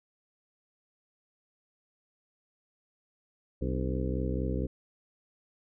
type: harmonic tone with a mistuned harmonic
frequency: 64.3 Hz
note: C2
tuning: 30 cents flat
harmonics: 1 / 2 / 3 / 4 / 5 / 6 / 7 / 8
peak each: -32 / -35 / -37 / -38 / -39 / -40 / -40 / -41 dBFS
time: 3.61-4.67 s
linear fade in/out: 10 ms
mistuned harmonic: 5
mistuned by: -82 cents
effects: none